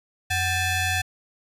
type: ring-modulated tone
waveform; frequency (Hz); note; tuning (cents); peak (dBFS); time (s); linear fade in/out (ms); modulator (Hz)
20% pulse; 838; G#5; +15; -14; 0.3-1.02; 10; 928
effects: resampled to 32000 Hz